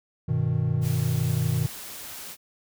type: chord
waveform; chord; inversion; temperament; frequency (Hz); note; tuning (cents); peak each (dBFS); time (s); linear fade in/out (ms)
triangle; G augmented; none; equal; 98 / 123.47 / 155.56; G2 / B2 / D#3; 0 / 0 / 0; -27 / -23 / -24; 0.28-1.67; 10
type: noise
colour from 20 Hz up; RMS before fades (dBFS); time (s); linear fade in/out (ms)
white; -39; 0.81-2.37; 50
effects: none